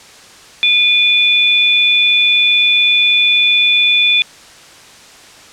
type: tone pair together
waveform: sine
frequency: 2441 / 3484 Hz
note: D#7 / A7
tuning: -34 / -18 cents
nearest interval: tritone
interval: 616 cents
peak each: -11 dBFS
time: 0.63-4.22 s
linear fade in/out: 0 ms
effects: white hiss -39 dBFS RMS until 5.52 s + low-pass 7000 Hz 12 dB/octave